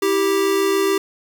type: tone pair together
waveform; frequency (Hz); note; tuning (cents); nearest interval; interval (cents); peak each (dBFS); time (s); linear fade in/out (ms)
square; 325.1 / 392; E4 / G4; -24 / 0; minor third; 324; -24 / -17; 0.02-0.98; 5
effects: 7-bit